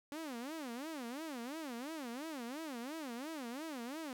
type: tone with vibrato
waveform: sawtooth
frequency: 274.9 Hz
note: C#4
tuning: 14 cents flat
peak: -38 dBFS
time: 0.12-4.13 s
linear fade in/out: 0 ms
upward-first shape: sine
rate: 2.9 Hz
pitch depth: 300 cents each way
effects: none